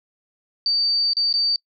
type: tone with dropouts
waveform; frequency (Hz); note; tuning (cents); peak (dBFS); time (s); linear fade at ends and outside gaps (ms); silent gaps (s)
sine; 4613; D8; -32; -17; 0.66-1.56; 1; 1.133-1.168 / 1.327-1.339
effects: noise-tail reverb RT60 0.1 s tail -25 dB re dry